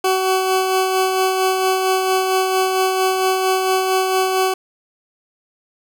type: tone with tremolo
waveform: 20% pulse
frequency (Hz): 376.7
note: F#4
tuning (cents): +31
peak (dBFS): -9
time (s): 0.04-4.54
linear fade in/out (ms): 5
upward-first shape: sine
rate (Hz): 4.4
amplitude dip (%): 35
effects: none